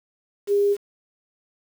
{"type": "tone with quantisation", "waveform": "sine", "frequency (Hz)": 405.1, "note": "G#4", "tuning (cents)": -43, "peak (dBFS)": -16, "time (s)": [0.47, 0.77], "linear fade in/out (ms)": 50, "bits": 7, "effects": []}